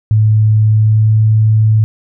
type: tone with pitch glide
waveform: sine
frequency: 108.1 to 109.1 Hz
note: A2 to A2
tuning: -30 to -14 cents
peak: -6 dBFS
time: 0.11-1.84 s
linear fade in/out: 0 ms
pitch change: +16 cents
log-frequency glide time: 0.65-1.18 s
effects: none